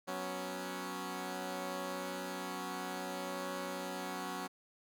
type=chord; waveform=10% pulse; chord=F# suspended fourth; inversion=none; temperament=equal; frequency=185 / 246.9 / 277.2 Hz; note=F#3 / B3 / C#4; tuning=0 / 0 / 0 cents; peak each=-34 / -38 / -34 dBFS; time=0.07-4.48 s; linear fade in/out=20 ms; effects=none